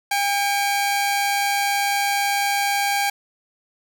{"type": "tone pair together", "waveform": "sawtooth", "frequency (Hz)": [804, 2274], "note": ["G5", "C#7"], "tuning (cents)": [44, 44], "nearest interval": "octave + tritone", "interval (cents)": 1800, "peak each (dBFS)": [-16, -23], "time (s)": [0.11, 3.1], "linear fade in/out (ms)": 5, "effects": []}